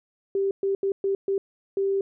sine tone bursts at uneven times, 392 Hz, G4, in tune, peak -21 dBFS, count 6, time 0.35-0.51 / 0.63-0.75 / 0.83-0.92 / 1.04-1.15 / 1.28-1.38 / 1.77-2.01 s, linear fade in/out 2 ms, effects none

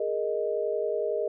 sine chord, Ab suspended second, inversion none, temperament equal, 415.3 / 466.2 / 622.3 Hz, Ab4 / Bb4 / Eb5, 0 / 0 / 0 cents, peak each -30 dBFS, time 0-1.28 s, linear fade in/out 5 ms, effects none

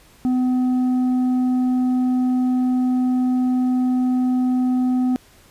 sine tone with tanh clipping, 252.8 Hz, B3, 41 cents sharp, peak -17 dBFS, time 0.25-5.16 s, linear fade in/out 0 ms, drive 5 dB, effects pink hiss -51 dBFS RMS until 5.5 s + resampled to 32000 Hz

